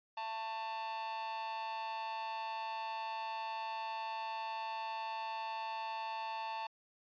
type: tone with amplitude modulation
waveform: 45% pulse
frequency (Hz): 890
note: A5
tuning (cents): +20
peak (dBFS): -35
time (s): 0.17-6.67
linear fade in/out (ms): 5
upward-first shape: sine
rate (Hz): 218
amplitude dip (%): 70
effects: resampled to 11025 Hz